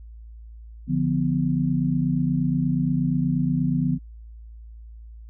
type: tone cluster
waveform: sine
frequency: 145.5 / 173.9 / 249.6 Hz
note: D3 / F3 / B3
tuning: -16 / -7 / +19 cents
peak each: -24 dBFS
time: 0.87-3.99 s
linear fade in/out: 50 ms
effects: added 56 Hz sine -39 dBFS peak until 5.29 s